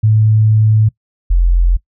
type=tone pair in turn; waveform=sine; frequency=108.6 / 43.46 Hz; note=A2 / F1; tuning=-22 / -8 cents; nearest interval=octave + major third; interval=1586 cents; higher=first; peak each=-7 dBFS; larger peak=neither; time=0.03-0.89 / 1.3-1.77 s; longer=first; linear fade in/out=10 ms; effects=noise-tail reverb RT60 0.1 s tail -21 dB re dry